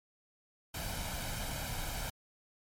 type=noise with comb filter; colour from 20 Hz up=pink; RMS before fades=-38 dBFS; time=0.74-2.1 s; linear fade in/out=5 ms; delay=1.3 ms; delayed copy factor=+0.6; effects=MP3 64 kbps